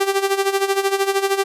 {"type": "tone with tremolo", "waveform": "sawtooth", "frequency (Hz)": 392, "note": "G4", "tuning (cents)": 0, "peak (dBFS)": -10, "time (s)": [0, 1.44], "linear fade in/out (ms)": 10, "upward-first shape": "sine", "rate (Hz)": 13, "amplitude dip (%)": 75, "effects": ["resampled to 32000 Hz"]}